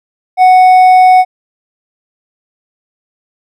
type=tone with hard clipping; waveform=triangle; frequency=740 Hz; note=F#5; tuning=in tune; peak=-3 dBFS; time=0.37-1.25 s; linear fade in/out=50 ms; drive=7 dB; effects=none